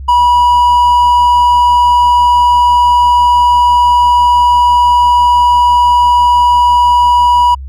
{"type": "tone", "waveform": "triangle", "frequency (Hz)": 973, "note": "B5", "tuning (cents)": -26, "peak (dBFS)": -3, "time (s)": [0.08, 7.55], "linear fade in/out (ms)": 10, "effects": ["added 67 Hz sine -22 dBFS peak until 7.68 s"]}